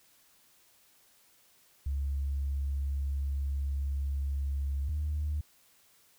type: tone pair in turn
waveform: sine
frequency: 69.5 / 74.79 Hz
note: C#2 / D2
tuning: +5 / +32 cents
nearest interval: minor second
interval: 127 cents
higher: second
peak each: -28 dBFS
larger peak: neither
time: 1.86-4.89 / 4.89-5.41 s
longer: first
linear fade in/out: 5 ms
effects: tanh soft clip ceiling -25 dBFS + white hiss -64 dBFS RMS until 6.18 s